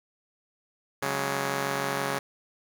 5% pulse chord, C# suspended fourth, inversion none, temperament just, 138.59 / 184.79 / 207.9 Hz, C#3 / F#3 / G#3, 0 / -2 / +2 cents, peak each -19 / -23 / -25 dBFS, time 1.02-2.19 s, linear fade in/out 5 ms, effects none

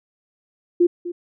sine tone with echo, 349.2 Hz, F4, in tune, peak -11 dBFS, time 0.8-0.87 s, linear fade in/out 10 ms, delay 250 ms, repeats 1, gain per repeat -14 dB, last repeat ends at 1.12 s, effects none

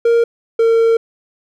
triangle tone pair in turn, 466.2 / 456.3 Hz, A#4 / A#4, 0 / -37 cents, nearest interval unison, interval 37 cents, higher first, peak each -7 dBFS, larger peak neither, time 0.05-0.24 / 0.59-0.97 s, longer second, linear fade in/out 5 ms, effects none

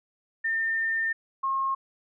sine tone pair in turn, 1807 / 1076.9 Hz, A6 / C6, +46 / +50 cents, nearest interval major sixth, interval 896 cents, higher first, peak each -24 dBFS, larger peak neither, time 0.44-1.13 / 1.43-1.75 s, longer first, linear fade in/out 10 ms, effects none

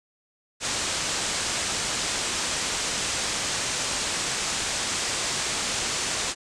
white low-pass noise, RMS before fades -28 dBFS, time 0.6-6.35 s, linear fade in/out 50 ms, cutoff 8500 Hz, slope 48 dB/octave, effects none

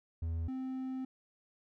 triangle tone pair in turn, 82.41 / 260.6 Hz, E2 / C4, 0 / -7 cents, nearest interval octave + minor sixth, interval 1993 cents, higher second, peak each -31 / -34 dBFS, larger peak first, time 0.22-0.48 / 0.48-1.05 s, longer second, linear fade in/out 5 ms, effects none

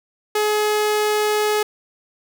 sawtooth tone, 422.9 Hz, G#4, 31 cents sharp, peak -13 dBFS, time 0.35-1.63 s, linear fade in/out 5 ms, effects none

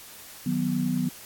sine chord, B major, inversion first, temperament equal, 155.56 / 185 / 246.9 Hz, D#3 / F#3 / B3, 0 / 0 / 0 cents, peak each -30 / -28 / -26 dBFS, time 0.46-1.09 s, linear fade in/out 5 ms, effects white hiss -45 dBFS RMS until 1.25 s + AAC 64 kbps

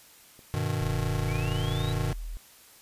click, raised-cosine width 2 ms, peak -38 dBFS, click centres 0.392 s
square chord, G augmented, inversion none, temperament just, 98 / 122.5 / 153.12 Hz, G2 / B2 / D#3, 0 / -14 / -27 cents, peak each -32 dBFS, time 0.54-2.13 s, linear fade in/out 0 ms
sine tone, 40.34 Hz, E1, 37 cents flat, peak -33 dBFS, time 0.81-2.37 s, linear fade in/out 0 ms
sine linear sweep, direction up, 2217 to 3951 Hz, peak -39 dBFS, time 1.28-1.93 s, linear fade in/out 10 ms
effects white hiss -54 dBFS RMS until 2.81 s + resampled to 32000 Hz

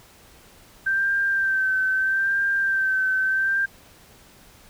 sine tone with vibrato, 1562 Hz, G6, 7 cents flat, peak -19 dBFS, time 0.86-3.66 s, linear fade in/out 10 ms, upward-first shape sine, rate 0.78 Hz, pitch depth 34 cents each way, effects pink hiss -51 dBFS RMS until 4.69 s

